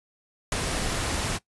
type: noise with ADSR envelope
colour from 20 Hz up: pink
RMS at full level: -22 dBFS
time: 0.52-1.39 s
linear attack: 3 ms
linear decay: 11 ms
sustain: -6 dB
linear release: 29 ms
effects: noise-tail reverb RT60 0.1 s tail -19 dB re dry + resampled to 24000 Hz